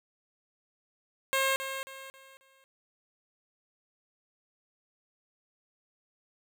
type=tone with echo; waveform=10% pulse; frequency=536 Hz; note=C5; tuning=42 cents sharp; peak=-17 dBFS; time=1.33-1.56 s; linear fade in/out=0 ms; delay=270 ms; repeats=4; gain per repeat=-9 dB; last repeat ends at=2.64 s; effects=none